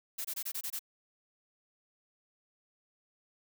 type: noise bursts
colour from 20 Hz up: blue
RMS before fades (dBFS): -37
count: 7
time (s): 0.18-0.793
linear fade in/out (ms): 10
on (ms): 67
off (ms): 24
effects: none